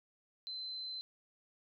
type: tone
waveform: sine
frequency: 4067 Hz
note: C8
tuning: 50 cents flat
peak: -40 dBFS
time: 0.47-1.01 s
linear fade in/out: 0 ms
effects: none